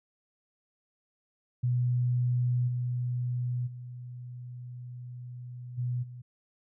sine tone with level steps, 123.3 Hz, B2, 2 cents flat, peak -24 / -28 / -39 / -28 / -41 dBFS, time 1.63-6.22 s, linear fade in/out 10 ms, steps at 2.67 / 3.66 / 5.77 / 6.02 s, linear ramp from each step 20 ms, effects none

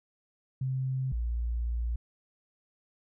sine tone pair in turn, 131.2 / 58.44 Hz, C3 / A#1, +5 / +5 cents, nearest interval octave + major second, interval 1400 cents, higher first, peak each -28 dBFS, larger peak neither, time 0.61-1.12 / 1.12-1.96 s, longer second, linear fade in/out 5 ms, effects none

